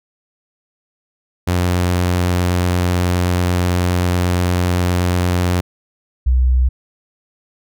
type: tone pair in turn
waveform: sawtooth / sine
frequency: 89.2 / 63.07 Hz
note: F2 / B1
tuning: +37 / +37 cents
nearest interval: tritone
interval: 600 cents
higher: first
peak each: -10 dBFS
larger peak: neither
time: 1.47-5.61 / 6.26-6.69 s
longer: first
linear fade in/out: 10 ms
effects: none